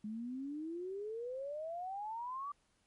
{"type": "exponential sweep", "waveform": "sine", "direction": "up", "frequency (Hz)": [207.7, 1174.7], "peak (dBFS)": -39, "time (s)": [0.04, 2.52], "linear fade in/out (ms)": 5, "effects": ["pink hiss -75 dBFS RMS until 2.86 s", "MP3 48 kbps"]}